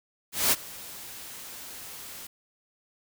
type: noise with ADSR envelope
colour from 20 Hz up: white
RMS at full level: -21 dBFS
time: 0.32-2.27 s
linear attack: 200 ms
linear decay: 33 ms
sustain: -21 dB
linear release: 5 ms
effects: none